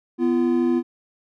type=tone pair together; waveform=triangle; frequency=248.8 / 342.1 Hz; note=B3 / F4; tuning=+13 / -36 cents; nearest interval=tritone; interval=551 cents; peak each=-18 dBFS; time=0.18-0.83 s; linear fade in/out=50 ms; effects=none